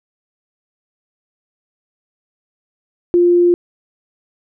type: tone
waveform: sine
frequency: 350 Hz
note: F4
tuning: 4 cents sharp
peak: -8 dBFS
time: 3.14-3.54 s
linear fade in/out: 0 ms
effects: none